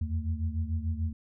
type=tone cluster; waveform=sine; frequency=81.5 / 88.3 / 223.7 Hz; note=E2 / F2 / A3; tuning=-19 / +20 / +29 cents; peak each=-30 / -33 / -39 dBFS; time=0.01-1.13 s; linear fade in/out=5 ms; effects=none